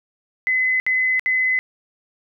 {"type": "tone bursts", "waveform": "sine", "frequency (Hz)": 2029, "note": "B6", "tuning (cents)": 46, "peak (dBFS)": -16, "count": 3, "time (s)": [0.47, 1.59], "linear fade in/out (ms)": 0, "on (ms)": 330, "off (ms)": 65, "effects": []}